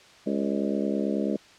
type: harmonic tone with a mistuned harmonic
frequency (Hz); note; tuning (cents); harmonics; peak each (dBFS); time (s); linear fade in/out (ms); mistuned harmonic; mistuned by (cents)
69.3; C#2; 0; 3 / 4 / 5 / 6 / 7 / 8 / 9; -28 / -30 / -32 / -34 / -35 / -36 / -37; 0.26-1.37; 10; 8; +50
effects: white hiss -52 dBFS RMS until 1.58 s + low-pass 5000 Hz 12 dB/octave